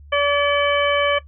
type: harmonic tone with a mistuned harmonic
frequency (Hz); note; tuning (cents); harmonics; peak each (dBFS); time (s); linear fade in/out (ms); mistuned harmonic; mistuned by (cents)
574; D5; -40; 1 / 2 / 3 / 4 / 5; -18 / -21 / -23 / -24 / -25; 0.12-1.19; 10; 5; +98
effects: noise-tail reverb RT60 0.1 s tail -17 dB re dry + added 72 Hz sine -40 dBFS peak until 1.27 s